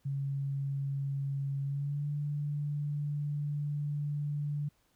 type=tone with pitch glide; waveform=sine; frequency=138.59 to 146.32 Hz; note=C#3 to D3; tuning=0 to -6 cents; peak=-31 dBFS; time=0.05-4.69 s; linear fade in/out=10 ms; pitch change=+94 cents; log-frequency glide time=1.63-2.08 s; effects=pink hiss -72 dBFS RMS until 4.95 s